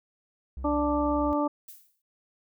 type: tone with vibrato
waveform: triangle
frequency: 65.4 Hz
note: C2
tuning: in tune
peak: -32 dBFS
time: 0.57-1.33 s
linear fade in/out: 0 ms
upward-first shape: triangle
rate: 19 Hz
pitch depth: 10 cents each way
type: harmonic tone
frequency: 293.7 Hz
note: D4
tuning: in tune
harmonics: 1 / 2 / 3 / 4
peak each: -26 / -29 / -31 / -32 dBFS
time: 0.64-1.48 s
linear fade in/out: 10 ms
type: noise with exponential decay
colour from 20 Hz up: violet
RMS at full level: -42 dBFS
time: 1.68-2.02 s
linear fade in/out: 5 ms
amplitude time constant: 73 ms
effects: none